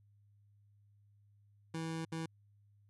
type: tone bursts at uneven times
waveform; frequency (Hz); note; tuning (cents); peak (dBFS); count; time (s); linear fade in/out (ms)
25% pulse; 162.6; E3; -23; -34; 2; 1.74-2.05 / 2.12-2.26; 5
effects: added 102 Hz sine -64 dBFS peak until 2.89 s + resampled to 24000 Hz